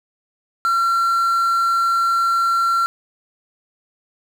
triangle tone with quantisation, 1363 Hz, F6, 43 cents flat, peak -13 dBFS, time 0.65-2.86 s, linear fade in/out 0 ms, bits 6, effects none

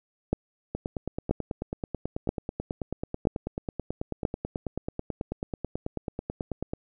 two click trains, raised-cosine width 2 ms, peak -10 / -17 dBFS, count 5 / 56, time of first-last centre 0.33-4.252 / 0.75-6.735 s, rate 1.02 / 9.19 Hz, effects none

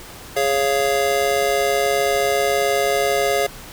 square chord, Db major, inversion second, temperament just, 415.8 / 554.4 / 693 Hz, Ab4 / Db5 / F5, +2 / 0 / -14 cents, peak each -22 dBFS, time 0.36-3.47 s, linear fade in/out 10 ms, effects pink hiss -38 dBFS RMS until 3.72 s

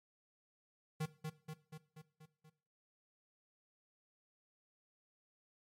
square tone with echo, 155.56 Hz, D#3, in tune, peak -36 dBFS, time 1-1.06 s, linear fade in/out 10 ms, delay 240 ms, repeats 6, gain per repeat -4 dB, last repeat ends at 2.5 s, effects noise-tail reverb RT60 0.5 s tail -17 dB re dry + MP3 64 kbps

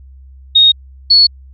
sine tone pair in turn, 3729 / 4398 Hz, A#7 / C#8, 0 / -14 cents, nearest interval minor third, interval 286 cents, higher second, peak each -4 dBFS, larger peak neither, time 0.55-0.72 / 1.1-1.27 s, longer neither, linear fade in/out 10 ms, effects added 66 Hz sine -35 dBFS peak until 1.53 s

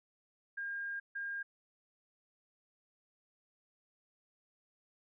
sine tone bursts at uneven times, 1612 Hz, G6, 48 cents sharp, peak -37 dBFS, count 2, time 0.57-1 / 1.15-1.43 s, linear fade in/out 10 ms, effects none

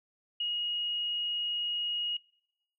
sine tone, 2882 Hz, F#7, 46 cents flat, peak -29 dBFS, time 0.4-2.17 s, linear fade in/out 5 ms, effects noise-tail reverb RT60 0.8 s tail -24 dB re dry

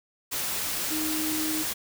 sine tone in noise, 311.1 Hz, D#4, in tune, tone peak -29 dBFS, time 0.9-1.64 s, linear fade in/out 20 ms, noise white, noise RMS -30 dBFS, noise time 0.31-1.74 s, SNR -2 dB, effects none

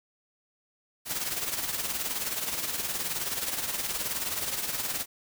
white noise with tremolo, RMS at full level -29 dBFS, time 1.05-5.06 s, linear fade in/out 50 ms, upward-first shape triangle, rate 19 Hz, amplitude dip 65%, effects none

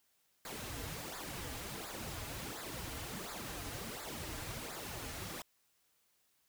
pink noise with flanger, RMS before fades -44 dBFS, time 0.45-5.42 s, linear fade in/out 2 ms, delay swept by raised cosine 0.33 to 5.53 ms, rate 1.4 Hz, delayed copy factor -0.75, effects white hiss -75 dBFS RMS until 6.48 s

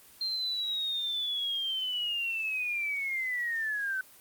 sine linear sweep, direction down, 4186 to 1511 Hz, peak -29 dBFS, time 0.21-4.01 s, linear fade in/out 2 ms, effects white hiss -55 dBFS RMS until 4.2 s + Opus 24 kbps

